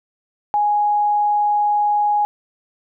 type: tone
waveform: sine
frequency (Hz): 830.6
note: G#5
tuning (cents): 0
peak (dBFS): -14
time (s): 0.54-2.25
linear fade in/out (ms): 0
effects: none